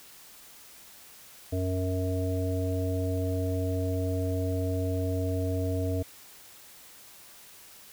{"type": "harmonic tone", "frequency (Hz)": 92.5, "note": "F#2", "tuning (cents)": 0, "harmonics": [1, 3, 5, 7], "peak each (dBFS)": [-28, -33, -35, -36], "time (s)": [1.52, 6.03], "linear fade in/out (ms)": 10, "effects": ["white hiss -51 dBFS RMS until 7.92 s"]}